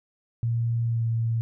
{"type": "tone with pitch glide", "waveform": "sine", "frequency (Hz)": [116.54, 114.54], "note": ["A#2", "A#2"], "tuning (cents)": [0, -30], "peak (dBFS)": -22, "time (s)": [0.43, 1.41], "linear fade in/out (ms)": 0, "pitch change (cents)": -30, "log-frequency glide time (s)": [0.85, 1.05], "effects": []}